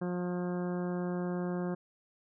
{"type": "harmonic tone with a mistuned harmonic", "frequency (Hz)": 178.3, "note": "F3", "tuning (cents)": 36, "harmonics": [1, 2, 3, 4, 5, 6, 7, 8, 9], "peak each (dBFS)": [-33, -37, -42, -46, -51, -50, -53, -54, -52], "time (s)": [0.01, 1.75], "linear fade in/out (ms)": 10, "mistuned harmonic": 8, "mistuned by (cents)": -21, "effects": []}